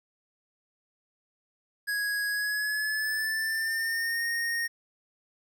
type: tone with pitch glide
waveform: square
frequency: 1661.2 to 1853.9 Hz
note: G#6 to A#6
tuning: 0 to -10 cents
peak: -28 dBFS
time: 1.87-4.68 s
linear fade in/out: 20 ms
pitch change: +190 cents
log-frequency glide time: 2.29-4.26 s
effects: 11-bit